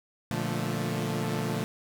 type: chord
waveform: sawtooth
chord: Bb major seventh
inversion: none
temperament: equal with one note detuned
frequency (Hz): 118.51 / 146.83 / 174.61 / 220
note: Bb2 / D3 / F3 / A3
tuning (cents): +29 / 0 / 0 / 0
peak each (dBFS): -30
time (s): 0.31-1.64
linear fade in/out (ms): 0
effects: none